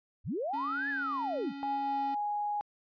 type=linear two-way sweep; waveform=sine; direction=up then down; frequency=48.59 to 1760 to 149.9 Hz; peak=-31 dBFS; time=0.24-1.53 s; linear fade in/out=50 ms; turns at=0.89 s
type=tone with vibrato; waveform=square; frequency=277.2 Hz; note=C#4; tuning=in tune; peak=-40 dBFS; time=0.53-2.15 s; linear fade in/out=10 ms; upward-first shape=sine; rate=1.1 Hz; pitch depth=10 cents each way
type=tone; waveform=sine; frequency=829 Hz; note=G#5; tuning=3 cents flat; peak=-30 dBFS; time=1.63-2.61 s; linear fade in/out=0 ms
effects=resampled to 11025 Hz